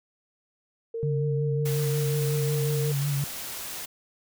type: tone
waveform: sine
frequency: 457.2 Hz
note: A#4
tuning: 34 cents flat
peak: -29 dBFS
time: 0.94-2.92 s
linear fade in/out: 5 ms
type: tone with vibrato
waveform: sine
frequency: 142 Hz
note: C#3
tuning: 42 cents sharp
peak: -24 dBFS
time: 1.03-3.24 s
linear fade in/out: 0 ms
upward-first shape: triangle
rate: 5.5 Hz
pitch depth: 52 cents each way
type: noise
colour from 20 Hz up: white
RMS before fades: -36 dBFS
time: 1.65-3.86 s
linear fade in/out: 10 ms
effects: none